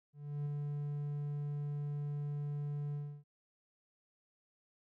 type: tone with ADSR envelope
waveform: triangle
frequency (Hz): 145.6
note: D3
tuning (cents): -15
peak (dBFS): -32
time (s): 0.13-3.24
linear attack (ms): 330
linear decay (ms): 7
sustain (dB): -2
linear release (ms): 300
effects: none